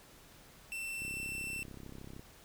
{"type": "tone", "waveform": "45% pulse", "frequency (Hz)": 2683, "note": "E7", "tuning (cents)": 30, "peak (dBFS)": -38, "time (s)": [0.72, 1.63], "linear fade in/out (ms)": 0}
{"type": "click train", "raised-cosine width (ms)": 3, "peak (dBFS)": -35, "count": 40, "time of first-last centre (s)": [1.02, 2.195], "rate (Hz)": 33.2}
{"effects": ["pink hiss -58 dBFS RMS until 2.44 s"]}